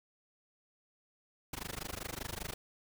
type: noise with amplitude modulation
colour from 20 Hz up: pink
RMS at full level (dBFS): -38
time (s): 1.53-2.54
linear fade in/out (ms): 5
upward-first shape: sine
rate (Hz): 25.1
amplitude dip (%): 100
effects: none